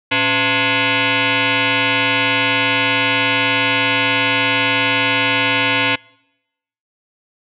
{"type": "tone with frequency modulation", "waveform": "sine", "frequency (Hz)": 277.2, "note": "C#4", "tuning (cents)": 0, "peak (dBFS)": -13, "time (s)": [0.11, 5.96], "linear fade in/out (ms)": 10, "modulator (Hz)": 391, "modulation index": 7.5, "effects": ["noise-tail reverb RT60 0.9 s tail -26 dB re dry"]}